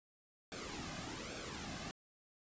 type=noise with flanger; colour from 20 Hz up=pink; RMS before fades=-45 dBFS; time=0.52-1.91 s; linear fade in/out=0 ms; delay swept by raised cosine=1 to 2.2 ms; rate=1.2 Hz; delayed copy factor=-0.65; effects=resampled to 16000 Hz